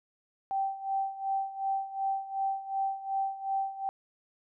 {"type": "tone with tremolo", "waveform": "sine", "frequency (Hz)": 779, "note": "G5", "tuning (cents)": -11, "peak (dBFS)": -26, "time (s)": [0.51, 3.89], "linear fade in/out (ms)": 0, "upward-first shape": "sine", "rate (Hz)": 2.7, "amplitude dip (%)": 80, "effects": []}